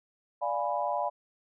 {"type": "chord", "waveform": "sine", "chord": "D diminished seventh", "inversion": "none", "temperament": "equal", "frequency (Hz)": [587.3, 698.5, 830.6, 987.8], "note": ["D5", "F5", "Ab5", "Cb6"], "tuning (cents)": [0, 0, 0, 0], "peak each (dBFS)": -33, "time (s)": [0.41, 1.1], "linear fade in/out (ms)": 20, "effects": []}